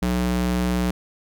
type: tone with high-pass filter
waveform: square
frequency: 61.1 Hz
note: B1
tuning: 18 cents flat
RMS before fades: -22 dBFS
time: 0.02-0.91 s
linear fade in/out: 5 ms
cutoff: 120 Hz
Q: 4.5
effects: none